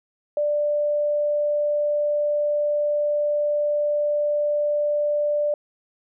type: tone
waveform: sine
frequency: 590 Hz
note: D5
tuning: 8 cents sharp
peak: -19 dBFS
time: 0.37-5.54 s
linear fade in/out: 2 ms
effects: none